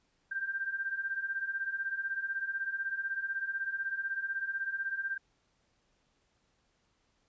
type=beating tone pair; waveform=sine; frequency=1568 / 1584 Hz; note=G6 / G6; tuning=0 / +18 cents; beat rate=16 Hz; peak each=-38 / -34 dBFS; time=0.31-5.18 s; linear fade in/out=10 ms; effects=pink hiss -74 dBFS RMS until 7.28 s + resampled to 16000 Hz